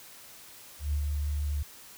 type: tone with ADSR envelope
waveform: sine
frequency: 73.2 Hz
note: D2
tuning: 5 cents flat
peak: -24 dBFS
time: 0.79-1.63 s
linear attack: 140 ms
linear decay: 80 ms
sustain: -3 dB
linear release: 7 ms
effects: tanh soft clip ceiling -20 dBFS + white hiss -50 dBFS RMS until 1.97 s